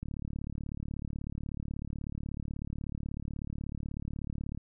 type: click train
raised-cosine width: 5 ms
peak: -25 dBFS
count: 166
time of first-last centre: 0.03-4.575 s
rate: 36.3 Hz
effects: none